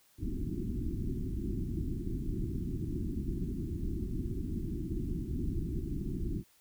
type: low-pass noise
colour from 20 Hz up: pink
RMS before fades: -35 dBFS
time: 0.18-6.44 s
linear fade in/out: 50 ms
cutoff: 370 Hz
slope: 96 dB/octave
effects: white hiss -66 dBFS RMS until 6.6 s